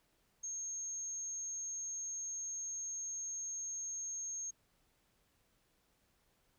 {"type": "tone", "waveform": "sine", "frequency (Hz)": 6470, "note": "G#8", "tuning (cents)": -46, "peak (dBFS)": -39, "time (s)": [0.43, 4.51], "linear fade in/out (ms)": 10, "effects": ["pink hiss -75 dBFS RMS until 6.58 s"]}